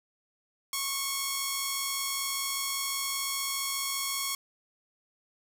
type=tone pair together; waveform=5% pulse; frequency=1094.9 / 1140 Hz; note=C#6 / C#6; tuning=-22 / +48 cents; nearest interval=minor second; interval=70 cents; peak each=-18 / -29 dBFS; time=0.73-4.35 s; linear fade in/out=2 ms; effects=8-bit